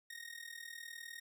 sawtooth tone with amplitude modulation, 1862 Hz, A#6, 2 cents flat, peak -40 dBFS, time 0.1-1.2 s, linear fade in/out 5 ms, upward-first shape sine, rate 39.8 Hz, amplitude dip 80%, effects none

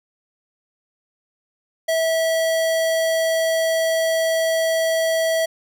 square tone, 651 Hz, E5, 22 cents flat, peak -18 dBFS, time 1.88-5.46 s, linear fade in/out 10 ms, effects none

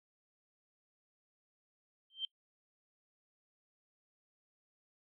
sine tone with exponential growth, 3136 Hz, G7, in tune, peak -31 dBFS, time 2.1-2.25 s, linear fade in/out 2 ms, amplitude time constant 31 ms, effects noise-tail reverb RT60 0.1 s tail -24 dB re dry

